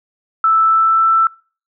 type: tone with pitch glide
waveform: sine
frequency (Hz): 1318.5 to 1329.2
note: E6 to E6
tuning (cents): 0 to +14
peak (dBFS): -9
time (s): 0.44-1.27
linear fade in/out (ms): 2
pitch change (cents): +14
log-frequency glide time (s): 0.64-1.08
effects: noise-tail reverb RT60 0.4 s tail -24 dB re dry